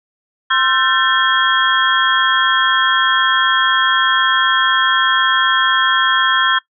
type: tone cluster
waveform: sine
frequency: 1048 / 1351 / 1547 / 1772 / 3271 Hz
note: C6 / E6 / G6 / A6 / G#7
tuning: +2 / +42 / -23 / +12 / -27 cents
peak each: -18 dBFS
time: 0.5-6.59 s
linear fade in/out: 10 ms
effects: noise-tail reverb RT60 0.1 s tail -20 dB re dry